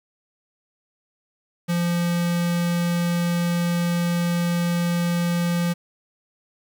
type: tone with notch filter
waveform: square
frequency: 172.8 Hz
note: F3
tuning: 18 cents flat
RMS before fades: -22 dBFS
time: 1.68-5.74 s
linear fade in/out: 20 ms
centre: 710 Hz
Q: 1.8
effects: 8-bit